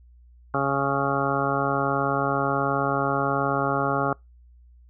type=harmonic tone; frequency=138.59 Hz; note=C#3; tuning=in tune; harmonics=1 / 2 / 3 / 4 / 5 / 6 / 8 / 9 / 10; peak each=-30 / -30 / -30 / -30 / -30 / -30 / -30 / -30 / -30 dBFS; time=0.54-4.13 s; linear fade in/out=2 ms; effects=noise-tail reverb RT60 0.2 s tail -26 dB re dry + added 60 Hz sine -49 dBFS peak until 4.89 s